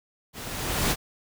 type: noise with level ramp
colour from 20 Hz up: pink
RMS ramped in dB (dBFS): -39 to -22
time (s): 0.33-0.96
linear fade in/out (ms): 50
effects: none